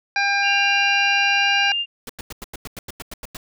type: harmonic tone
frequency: 800 Hz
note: G5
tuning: 35 cents sharp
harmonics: 1 / 2 / 3 / 5 / 6 / 7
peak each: -23 / -21 / -22 / -31 / -31 / -34 dBFS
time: 0.16-1.72 s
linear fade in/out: 2 ms
type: tone with pitch glide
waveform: sine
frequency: 2783 to 2804 Hz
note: F7 to F7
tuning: -7 to +6 cents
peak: -20 dBFS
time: 0.42-1.86 s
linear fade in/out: 50 ms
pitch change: +13 cents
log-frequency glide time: 1.36-1.49 s
type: noise bursts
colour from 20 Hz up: pink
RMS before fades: -33 dBFS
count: 12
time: 2.07-3.37 s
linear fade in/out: 2 ms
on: 24 ms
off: 92 ms
effects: none